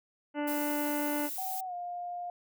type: harmonic tone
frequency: 293.7 Hz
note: D4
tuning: in tune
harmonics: 1 / 2 / 3 / 4 / 5 / 6 / 7 / 8 / 9 / 10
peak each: -32 / -36 / -38 / -50 / -43 / -51 / -46 / -57 / -52 / -52 dBFS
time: 0.34-1.3 s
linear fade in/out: 50 ms
type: noise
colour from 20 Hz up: violet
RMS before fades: -38 dBFS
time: 0.47-1.61 s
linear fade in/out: 10 ms
type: tone with pitch glide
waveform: sine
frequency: 757 to 706.3 Hz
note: F#5 to F5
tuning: +39 to +19 cents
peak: -35 dBFS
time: 1.38-2.3 s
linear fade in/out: 2 ms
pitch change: -120 cents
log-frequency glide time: 1.63-1.74 s
effects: none